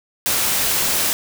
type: noise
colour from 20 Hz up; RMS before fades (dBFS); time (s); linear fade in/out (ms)
white; -19; 0.26-1.13; 0
effects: none